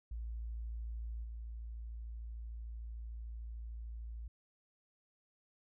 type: tone with level steps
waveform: sine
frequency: 56.7 Hz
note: A#1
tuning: 47 cents flat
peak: -39 / -42 dBFS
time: 0.11-4.28 s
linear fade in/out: 5 ms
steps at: 1.23 s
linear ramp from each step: 20 ms
effects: none